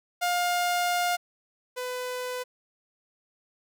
sawtooth tone pair in turn, 708 / 500.6 Hz, F5 / B4, +23 / +23 cents, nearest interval tritone, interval 600 cents, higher first, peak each -20 / -27 dBFS, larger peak first, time 0.21-1.17 / 1.76-2.44 s, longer first, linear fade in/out 20 ms, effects none

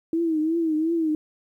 sine tone with vibrato, 321.9 Hz, E4, 41 cents flat, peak -20 dBFS, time 0.13-1.15 s, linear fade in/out 2 ms, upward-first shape triangle, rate 2.8 Hz, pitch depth 100 cents each way, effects 10-bit

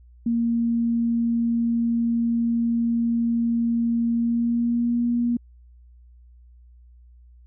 sine tone with pitch glide, 233.1 to 238.5 Hz, A#3 to A#3, 0 to +40 cents, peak -19 dBFS, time 0.26-5.37 s, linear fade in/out 5 ms, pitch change +40 cents, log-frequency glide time 4.13-5.05 s, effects added 60 Hz sine -47 dBFS peak until 7.46 s

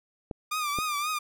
clicks, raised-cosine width 2 ms, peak -20 dBFS, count 2, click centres 0.312 / 0.787 s
sawtooth tone with vibrato, 1204 Hz, D6, 43 cents sharp, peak -24 dBFS, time 0.51-1.19 s, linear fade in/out 10 ms, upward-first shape triangle, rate 3.8 Hz, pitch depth 89 cents each way
effects none

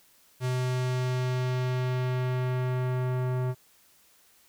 square tone with low-pass filter sweep, 126.9 Hz, B2, 47 cents sharp, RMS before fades -28 dBFS, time 0.4-3.55 s, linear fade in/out 50 ms, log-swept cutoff 11000 to 1200 Hz, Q 0.71, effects white hiss -61 dBFS RMS until 4.48 s

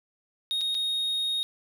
triangle tone with dropouts, 3729 Hz, A#7, in tune, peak -24 dBFS, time 0.51-1.43 s, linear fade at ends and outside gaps 0 ms, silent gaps 0.61-0.614 / 0.745-0.75 s, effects none

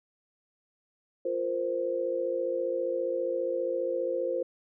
sine chord, F suspended fourth, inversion none, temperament equal with one note detuned, 349.2 / 466.2 / 521.1 Hz, F4 / Bb4 / C5, 0 / 0 / -7 cents, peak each -34 / -34 / -29 dBFS, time 1.25-4.43 s, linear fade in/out 5 ms, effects none

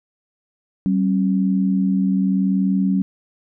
sine tone pair together, 191 / 271.8 Hz, G3 / C#4, -45 / -34 cents, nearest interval tritone, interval 611 cents, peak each -16 / -22 dBFS, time 0.86-3.02 s, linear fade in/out 0 ms, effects none

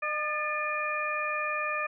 harmonic tone with a mistuned harmonic, 606 Hz, D#5, 46 cents flat, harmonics 1 / 2 / 3 / 4, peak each -36 / -32 / -35 / -33 dBFS, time 0.02-1.87 s, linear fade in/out 10 ms, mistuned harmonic 3, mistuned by -50 cents, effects none

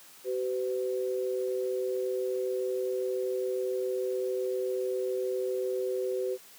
sine tone pair together, 380.1 / 507.4 Hz, F#4 / B4, +47 / +47 cents, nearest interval perfect fourth, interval 500 cents, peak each -30 / -32 dBFS, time 0.24-6.38 s, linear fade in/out 50 ms, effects white hiss -53 dBFS RMS until 6.58 s + high-pass 150 Hz 12 dB/octave

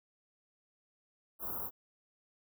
white band-stop noise, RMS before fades -39 dBFS, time 1.39-1.71 s, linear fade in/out 50 ms, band 1300 to 12000 Hz, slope 48 dB/octave, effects none

